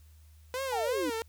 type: tone with vibrato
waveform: sawtooth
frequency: 492.1 Hz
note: B4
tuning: 6 cents flat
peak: -28 dBFS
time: 0.54-1.22 s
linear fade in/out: 0 ms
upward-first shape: sine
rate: 2.8 Hz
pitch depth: 170 cents each way
type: exponential sweep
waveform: sine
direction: down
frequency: 896 to 277.2 Hz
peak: -30 dBFS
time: 0.72-1.1 s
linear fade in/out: 5 ms
effects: added 77 Hz sine -53 dBFS peak until 1.28 s + white hiss -67 dBFS RMS until 1.28 s